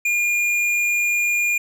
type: tone with hard clipping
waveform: sine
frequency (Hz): 2418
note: D7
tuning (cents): +50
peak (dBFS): -19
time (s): 0.05-1.58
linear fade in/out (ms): 5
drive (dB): 9
effects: none